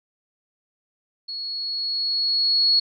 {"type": "tone with level ramp", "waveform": "sine", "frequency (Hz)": 4347, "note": "C#8", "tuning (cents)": -35, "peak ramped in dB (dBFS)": [-29, -14], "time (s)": [1.28, 2.8], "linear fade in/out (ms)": 10, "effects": []}